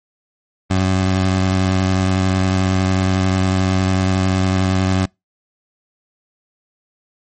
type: tone with vibrato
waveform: 20% pulse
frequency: 94 Hz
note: F#2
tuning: 28 cents sharp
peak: -9 dBFS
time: 0.7-5.06 s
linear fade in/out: 10 ms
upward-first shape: square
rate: 11 Hz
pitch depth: 12 cents each way
effects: noise-tail reverb RT60 0.2 s tail -26 dB re dry + MP3 32 kbps